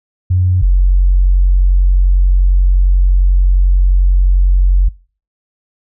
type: tone pair in turn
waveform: sine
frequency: 91 / 45.66 Hz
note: F#2 / F#1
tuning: -28 / -22 cents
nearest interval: octave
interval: 1194 cents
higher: first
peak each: -8 / -5 dBFS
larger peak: second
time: 0.3-0.62 / 0.62-4.89 s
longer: second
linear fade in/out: 10 ms
effects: noise-tail reverb RT60 0.4 s tail -23 dB re dry + tanh soft clip ceiling -1 dBFS